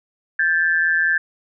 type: tone pair together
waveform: sine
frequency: 1577 / 1741.8 Hz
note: G6 / A6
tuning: +10 / -18 cents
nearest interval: major second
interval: 172 cents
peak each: -18 dBFS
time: 0.39-1.18 s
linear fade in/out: 5 ms
effects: none